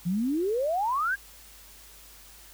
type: exponential sweep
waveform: sine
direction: up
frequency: 164.81 to 1661.2 Hz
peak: -24 dBFS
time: 0.05-1.16 s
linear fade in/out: 20 ms
effects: added 50 Hz sine -55 dBFS peak until 2.53 s + white hiss -51 dBFS RMS until 2.53 s